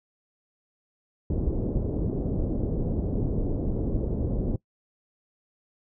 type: low-pass noise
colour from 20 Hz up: pink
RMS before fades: -27 dBFS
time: 1.3-4.56 s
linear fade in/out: 2 ms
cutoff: 470 Hz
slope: 24 dB/octave
effects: noise-tail reverb RT60 0.1 s tail -21 dB re dry